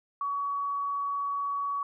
sine tone, 1129 Hz, C#6, 31 cents sharp, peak -28 dBFS, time 0.21-1.83 s, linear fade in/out 2 ms, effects none

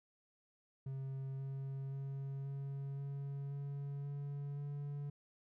triangle tone with pitch steps, 134.6 / 135.85 / 137.11 / 138.38 / 139.67 / 140.97 / 142.27 / 143.6 Hz, C3 / C#3 / C#3 / C#3 / C#3 / C#3 / C#3 / D3, +49 / -35 / -19 / -3 / +13 / +29 / +45 / -39 cents, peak -38 dBFS, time 0.86-5.1 s, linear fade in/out 5 ms, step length 530 ms, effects none

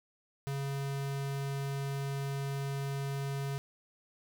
square tone, 138.59 Hz, C#3, in tune, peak -34 dBFS, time 0.47-3.58 s, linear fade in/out 0 ms, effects none

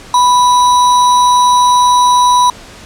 sine tone with sample-and-hold, 987.8 Hz, B5, in tune, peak -5 dBFS, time 0.14-2.5 s, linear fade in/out 2 ms, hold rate 4900 Hz, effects pink hiss -34 dBFS RMS until 2.85 s + low-pass 8000 Hz 12 dB/octave

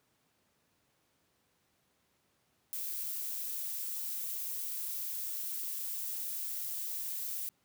violet noise, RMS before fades -38 dBFS, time 2.73-7.49 s, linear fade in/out 0 ms, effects pink hiss -74 dBFS RMS until 7.64 s + high-pass 100 Hz 12 dB/octave

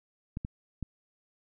clicks, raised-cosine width 5 ms, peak -22 dBFS, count 3, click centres 0.371 / 0.449 / 0.827 s, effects none

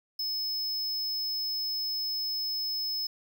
square tone, 5200 Hz, E8, 24 cents flat, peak -30 dBFS, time 0.19-3.07 s, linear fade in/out 5 ms, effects none

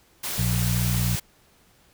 white noise, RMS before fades -30 dBFS, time 0.23-1.2 s, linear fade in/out 10 ms
harmonic tone, 59.9 Hz, A#1, 48 cents sharp, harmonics 1 / 2 / 3, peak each -28 / -23 / -28 dBFS, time 0.38-1.16 s, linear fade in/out 5 ms
effects pink hiss -59 dBFS RMS until 1.93 s

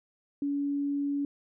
sine tone, 283.9 Hz, C#4, 41 cents sharp, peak -27 dBFS, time 0.42-1.25 s, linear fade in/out 2 ms, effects none

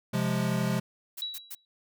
square chord, F minor, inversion second, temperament equal, 130.81 / 174.61 / 207.7 Hz, C3 / F3 / Ab3, 0 / 0 / 0 cents, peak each -31 dBFS, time 0.13-0.8 s, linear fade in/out 10 ms
blue noise bursts, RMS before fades -39 dBFS, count 3, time 1.17-1.551 s, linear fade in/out 10 ms, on 47 ms, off 120 ms
sine tone with exponential decay, 3901 Hz, B7, 22 cents flat, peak -28 dBFS, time 1.22-1.65 s, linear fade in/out 1 ms, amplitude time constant 92 ms
effects none

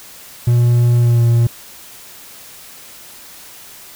triangle tone with pitch glide, 120.2 to 117.73 Hz, B2 to A#2, -46 to +18 cents, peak -7 dBFS, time 0.47-1.47 s, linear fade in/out 5 ms, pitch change -36 cents, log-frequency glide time 0.97-1.22 s, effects white hiss -38 dBFS RMS until 3.95 s

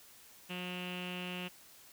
sawtooth tone with low-pass filter, 180 Hz, F#3, 47 cents flat, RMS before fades -41 dBFS, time 0.49-1.49 s, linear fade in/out 20 ms, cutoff 2800 Hz, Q 9.9, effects white hiss -58 dBFS RMS until 1.92 s

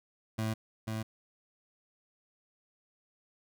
25% pulse tone with echo, 110 Hz, A2, in tune, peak -27 dBFS, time 0.38-0.54 s, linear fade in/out 10 ms, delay 490 ms, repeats 1, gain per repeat -3 dB, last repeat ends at 1.03 s, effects none

